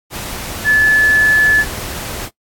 sine tone in noise, 1728 Hz, A6, 32 cents flat, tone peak -7 dBFS, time 0.64-1.65 s, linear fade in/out 50 ms, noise pink, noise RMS -25 dBFS, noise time 0.1-2.3 s, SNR +15 dB, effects noise-tail reverb RT60 0.1 s tail -20 dB re dry + AAC 64 kbps

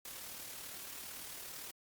white noise with amplitude modulation, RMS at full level -45 dBFS, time 0.05-1.71 s, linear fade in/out 2 ms, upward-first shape sine, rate 37.8 Hz, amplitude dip 45%, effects Opus 48 kbps

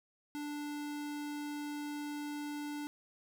square tone, 293.7 Hz, D4, in tune, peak -39 dBFS, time 0.35-2.87 s, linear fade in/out 0 ms, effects none

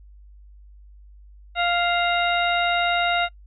harmonic tone with a mistuned harmonic, 698.5 Hz, F5, in tune, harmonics 1 / 2 / 3 / 4 / 5, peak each -22 / -25 / -27 / -28 / -29 dBFS, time 1.55-3.29 s, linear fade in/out 50 ms, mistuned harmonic 5, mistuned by +120 cents, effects noise-tail reverb RT60 0.1 s tail -25 dB re dry + added 50 Hz sine -44 dBFS peak until 3.46 s

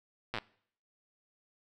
slowing click train, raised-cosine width 0.3 ms, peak -19 dBFS, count 6, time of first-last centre 0.34-0.385 s, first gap 8 ms, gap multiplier 1.06, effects noise-tail reverb RT60 0.6 s tail -22 dB re dry

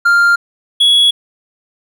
triangle tone pair in turn, 1396.9 / 3360 Hz, F6 / G#7, 0 / +19 cents, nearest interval octave + minor third, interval 1519 cents, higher second, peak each -5 dBFS, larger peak neither, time 0.05-0.36 / 0.8-1.11 s, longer neither, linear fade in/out 10 ms, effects none

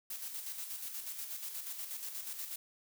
blue noise with tremolo, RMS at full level -41 dBFS, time 0.1-2.56 s, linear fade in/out 5 ms, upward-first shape square, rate 8.3 Hz, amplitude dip 45%, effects none

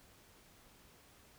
silence, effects pink hiss -63 dBFS RMS until 1.38 s

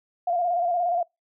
sine tone with vibrato, 699 Hz, F5, 1 cent sharp, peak -21 dBFS, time 0.27-1.03 s, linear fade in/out 5 ms, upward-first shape square, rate 17 Hz, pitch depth 46 cents each way, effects noise-tail reverb RT60 0.2 s tail -26 dB re dry

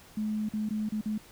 sine tone with dropouts, 214 Hz, A3, 48 cents flat, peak -28 dBFS, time 0.17-1.18 s, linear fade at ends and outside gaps 5 ms, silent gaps 0.489-0.535 / 0.691-0.706 / 0.89-0.921 / 1.012-1.057 s, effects pink hiss -54 dBFS RMS until 1.31 s

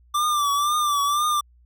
square tone with vibrato, 1174.7 Hz, D6, in tune, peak -20 dBFS, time 0.14-1.41 s, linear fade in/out 10 ms, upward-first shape triangle, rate 2 Hz, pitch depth 75 cents each way, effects added 60 Hz sine -52 dBFS peak until 1.65 s

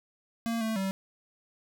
square tone with pitch steps, 229.9 / 221.8 / 192.6 Hz, A#3 / A3 / G3, -24 / +14 / -30 cents, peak -29 dBFS, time 0.46-0.91 s, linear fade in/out 0 ms, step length 150 ms, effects none

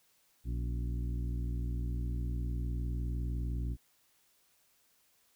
harmonic tone with a mistuned harmonic, 59.8 Hz, A#1, 45 cents sharp, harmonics 1 / 2 / 3 / 4 / 5 / 6, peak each -33 / -39 / -47 / -50 / -48 / -55 dBFS, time 0.44-3.77 s, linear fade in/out 50 ms, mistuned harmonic 5, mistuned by -83 cents, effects white hiss -70 dBFS RMS until 5.35 s

